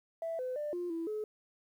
sine tone with pitch steps, 660 / 508 / 594 / 352.3 / 331 / 427.1 Hz, E5 / B4 / D5 / F4 / E4 / G#4, +2 / +49 / +20 / +15 / +7 / +48 cents, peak -33 dBFS, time 0.22-1.24 s, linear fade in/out 2 ms, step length 170 ms, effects tanh soft clip ceiling -30 dBFS + 11-bit

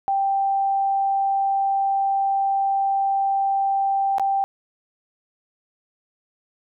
sine tone with dropouts, 785 Hz, G5, 2 cents sharp, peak -18 dBFS, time 0.08-4.44 s, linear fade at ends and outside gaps 0 ms, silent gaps 4.183-4.197 s, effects none

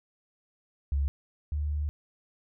sine tone pair in turn, 70 / 74.16 Hz, C#2 / D2, +18 / +17 cents, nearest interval minor second, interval 99 cents, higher second, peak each -24 / -27 dBFS, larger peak first, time 0.92-1.08 / 1.52-1.89 s, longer second, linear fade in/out 0 ms, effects none

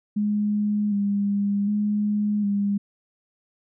sine tone with vibrato, 205 Hz, G#3, 22 cents flat, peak -20 dBFS, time 0.16-2.78 s, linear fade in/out 10 ms, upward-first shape square, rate 0.66 Hz, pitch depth 28 cents each way, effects none

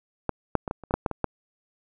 clicks, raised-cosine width 1 ms, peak -10 / -6 / -16 / -14 / -27 / -15 / -7 / -9 / -16 / -9 dBFS, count 10, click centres 0.293 / 0.553 / 0.678 / 0.711 / 0.837 / 0.909 / 0.94 / 1.062 / 1.113 / 1.243 s, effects none

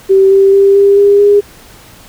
sine tone with pitch steps, 386.4 / 390.7 / 395 / 399.3 / 403.7 / 408.2 Hz, G4 / G4 / G4 / G4 / G#4 / G#4, -25 / -6 / +13 / +32 / -49 / -30 cents, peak -3 dBFS, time 0.09-1.41 s, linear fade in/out 20 ms, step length 220 ms, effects pink hiss -38 dBFS RMS until 2.08 s

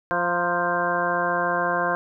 harmonic tone with a mistuned harmonic, 174.61 Hz, F3, in tune, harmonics 1 / 2 / 3 / 4 / 5 / 6 / 7 / 8 / 9, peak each -34 / -32 / -28 / -27 / -35 / -26 / -36 / -32 / -27 dBFS, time 0.11-1.95 s, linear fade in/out 0 ms, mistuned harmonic 5, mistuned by +72 cents, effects none

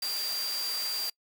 sine tone in noise, 4734 Hz, D8, 13 cents sharp, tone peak -31 dBFS, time 0.02-1.1 s, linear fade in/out 5 ms, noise white, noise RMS -37 dBFS, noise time 0.02-1.1 s, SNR +3 dB, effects noise-tail reverb RT60 0.1 s tail -26 dB re dry + high-pass 400 Hz 12 dB/octave

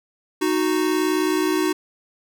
square tone pair together, 310 / 369.2 Hz, D#4 / F#4, -6 / -4 cents, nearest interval minor third, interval 302 cents, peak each -22 dBFS, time 0.41-1.73 s, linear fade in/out 10 ms, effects none

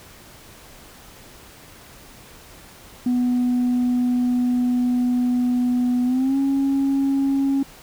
sine tone with pitch glide, 246.9 to 274 Hz, B3 to C#4, 0 to -20 cents, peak -15 dBFS, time 3.06-7.63 s, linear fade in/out 5 ms, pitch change +180 cents, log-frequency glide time 6.04-6.37 s, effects tanh soft clip ceiling -15 dBFS + pink hiss -45 dBFS RMS until 7.82 s

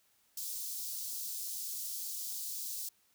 white high-pass noise, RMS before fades -40 dBFS, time 0.37-2.89 s, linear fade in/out 5 ms, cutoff 4500 Hz, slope 24 dB/octave, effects white hiss -71 dBFS RMS until 3.14 s

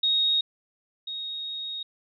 sine tone pair in turn, 3749 / 3749 Hz, A#7 / A#7, +9 / +9 cents, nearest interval unison, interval 0 cents, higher neither, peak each -20 / -31 dBFS, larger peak first, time 0.03-0.41 / 1.07-1.83 s, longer second, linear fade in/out 5 ms, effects none

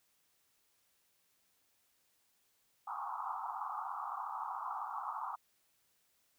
pink band-pass noise, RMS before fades -41 dBFS, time 2.87-5.36 s, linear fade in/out 10 ms, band 770 to 1300 Hz, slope 96 dB/octave, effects white hiss -75 dBFS RMS until 6.38 s

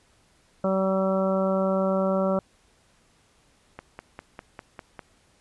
harmonic tone, 191 Hz, G3, 45 cents flat, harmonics 1 / 2 / 3 / 4 / 5 / 6 / 7, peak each -25 / -31 / -24 / -36 / -37 / -36 / -34 dBFS, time 0.64-2.39 s, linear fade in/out 2 ms
click train, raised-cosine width 0.5 ms, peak -22 dBFS, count 7, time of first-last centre 3.79-4.992 s, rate 4.99 Hz
effects pink hiss -62 dBFS RMS until 5.4 s + resampled to 24000 Hz

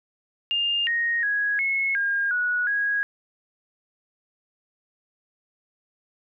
sine tone with pitch steps, 2812 / 1867 / 1661 / 2182 / 1616 / 1464 / 1651 Hz, F7 / A#6 / G#6 / C#7 / G#6 / F#6 / G#6, +11 / +2 / 0 / -28 / -48 / -19 / -11 cents, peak -21 dBFS, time 0.51-3.03 s, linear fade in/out 0 ms, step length 360 ms, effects none

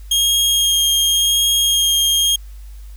sawtooth tone with vibrato, 3242 Hz, G#7, 42 cents flat, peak -10 dBFS, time 0.11-2.36 s, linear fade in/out 5 ms, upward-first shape sine, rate 0.91 Hz, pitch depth 10 cents each way, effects added 50 Hz sine -32 dBFS peak until 2.96 s + white hiss -52 dBFS RMS until 2.96 s

